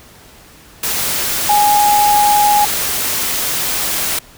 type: tone in noise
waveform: sine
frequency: 829 Hz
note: G#5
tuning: 3 cents flat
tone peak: -9 dBFS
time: 1.49-2.65 s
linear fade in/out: 5 ms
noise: white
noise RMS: -18 dBFS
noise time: 0.83-4.19 s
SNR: +6 dB
effects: pink hiss -42 dBFS RMS until 4.37 s